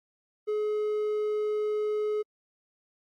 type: tone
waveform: triangle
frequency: 423.7 Hz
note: G#4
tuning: 35 cents sharp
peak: -24 dBFS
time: 0.47-2.23 s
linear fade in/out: 20 ms
effects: AAC 64 kbps